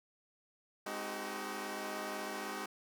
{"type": "chord", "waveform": "10% pulse", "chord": "Ab dominant seventh", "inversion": "none", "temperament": "equal with one note detuned", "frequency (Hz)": [207.7, 261.6, 311.1, 379.3], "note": ["Ab3", "C4", "Eb4", "Gb4"], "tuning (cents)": [0, 0, 0, 43], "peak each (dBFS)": [-36, -39, -37, -35], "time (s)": [0.86, 2.66], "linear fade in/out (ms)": 5, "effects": []}